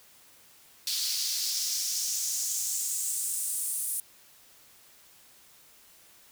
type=noise with high-pass filter sweep; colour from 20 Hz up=pink; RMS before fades=-31 dBFS; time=0.87-4 s; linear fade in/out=2 ms; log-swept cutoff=4300 to 10000 Hz; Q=3; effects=white hiss -57 dBFS RMS until 6.31 s